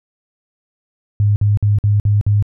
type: tone bursts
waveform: sine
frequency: 103.3 Hz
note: G#2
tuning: 9 cents flat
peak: -10 dBFS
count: 6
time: 1.2-2.425 s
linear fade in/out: 0 ms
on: 160 ms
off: 53 ms
effects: none